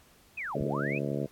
sine linear two-way sweep, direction down then up, 2637 to 36.71 to 2637 Hz, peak -33 dBFS, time 0.37-0.99 s, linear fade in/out 10 ms, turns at 0.61 s
harmonic tone, 71 Hz, C#2, 42 cents sharp, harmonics 2 / 3 / 4 / 5 / 6 / 7 / 8 / 9, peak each -34 / -36 / -37 / -38 / -39 / -39 / -40 / -41 dBFS, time 0.54-1.27 s, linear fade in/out 20 ms
effects pink hiss -60 dBFS RMS until 1.31 s + AAC 64 kbps

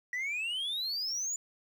sine exponential sweep, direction up, 1923 to 7080 Hz, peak -29 dBFS, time 0.13-1.36 s, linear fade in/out 2 ms, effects tanh soft clip ceiling -31 dBFS + 10-bit

